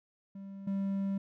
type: tone pair in turn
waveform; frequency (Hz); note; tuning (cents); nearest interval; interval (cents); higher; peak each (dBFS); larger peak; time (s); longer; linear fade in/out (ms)
triangle; 196 / 196; G3 / G3; 0 / 0; unison; 0; neither; -40 / -28; second; 0.35-0.67 / 0.67-1.18; second; 5
effects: none